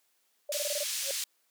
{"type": "tone bursts", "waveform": "sine", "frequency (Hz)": 587.3, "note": "D5", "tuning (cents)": 0, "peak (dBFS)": -31, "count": 7, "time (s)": [0.49, 0.834], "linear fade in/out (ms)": 5, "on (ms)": 32, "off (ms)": 20}
{"type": "band-pass noise", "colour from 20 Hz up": "white", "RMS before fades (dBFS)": -34, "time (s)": [0.52, 1.24], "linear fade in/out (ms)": 2, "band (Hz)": [2900, 8800], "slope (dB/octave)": 12}
{"type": "tone with exponential growth", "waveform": "triangle", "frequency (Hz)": 551, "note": "C#5", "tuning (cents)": -11, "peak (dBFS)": -27, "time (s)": [1.01, 1.11], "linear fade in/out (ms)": 2, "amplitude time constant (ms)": 21}
{"effects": ["white hiss -72 dBFS RMS until 1.5 s", "high-pass 300 Hz 12 dB/octave"]}